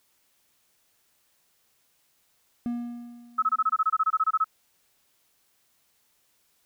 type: tone with exponential decay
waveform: triangle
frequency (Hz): 238.9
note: A#3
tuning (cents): +43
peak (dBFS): -23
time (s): 2.66-3.77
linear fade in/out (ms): 0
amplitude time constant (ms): 240
type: tone bursts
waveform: sine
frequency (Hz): 1290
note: E6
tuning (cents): -38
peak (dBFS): -19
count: 16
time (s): 3.38-4.444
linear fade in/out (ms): 10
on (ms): 44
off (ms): 24
effects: white hiss -68 dBFS RMS until 6.65 s